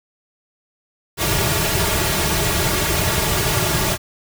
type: noise with comb filter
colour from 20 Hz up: pink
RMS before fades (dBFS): -19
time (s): 1.17-3.98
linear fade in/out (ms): 50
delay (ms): 3.9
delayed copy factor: -0.95
effects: none